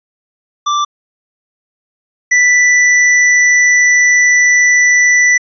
square tone pair in turn, 1174.7 / 1975.6 Hz, D6 / B6, 0 / 0 cents, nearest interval major sixth, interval 900 cents, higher second, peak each -12 / -7 dBFS, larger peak second, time 0.66-0.85 / 2.31-5.38 s, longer second, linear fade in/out 10 ms, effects resampled to 16000 Hz

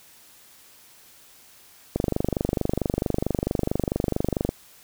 click train, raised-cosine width 2 ms, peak -9 dBFS, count 63, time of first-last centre 1.96-4.491 s, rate 24.5 Hz, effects white hiss -52 dBFS RMS until 4.83 s

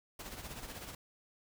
pink noise with tremolo, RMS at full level -44 dBFS, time 0.19-0.95 s, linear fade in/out 5 ms, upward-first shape sine, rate 16 Hz, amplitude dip 55%, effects none

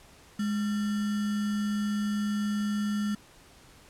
sine tone with sample-and-hold, 207.7 Hz, G#3, in tune, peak -26 dBFS, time 0.39-3.15 s, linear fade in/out 5 ms, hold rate 1575 Hz, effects pink hiss -55 dBFS RMS until 3.89 s + low-pass 11000 Hz 12 dB/octave

